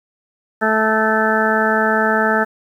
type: harmonic tone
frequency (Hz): 218.8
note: A3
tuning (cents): -9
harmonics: 1 / 2 / 3 / 4 / 6 / 7 / 8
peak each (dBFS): -21 / -21 / -21 / -21 / -21 / -21 / -21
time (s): 0.61-2.45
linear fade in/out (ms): 20
effects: 8-bit